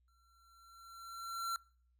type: tone with exponential growth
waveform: square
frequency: 1359 Hz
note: F6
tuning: 48 cents flat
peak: -35 dBFS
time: 0.08-1.56 s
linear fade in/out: 1 ms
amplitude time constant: 320 ms
effects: noise-tail reverb RT60 0.5 s tail -24 dB re dry + added 61 Hz sine -70 dBFS peak until 1.99 s